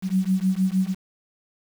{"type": "beating tone pair", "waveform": "sine", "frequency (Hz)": [185, 191.5], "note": ["F#3", "G3"], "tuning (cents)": [0, -40], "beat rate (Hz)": 6.5, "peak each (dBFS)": -22, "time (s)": [0.02, 0.95], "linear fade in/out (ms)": 50, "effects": ["7-bit"]}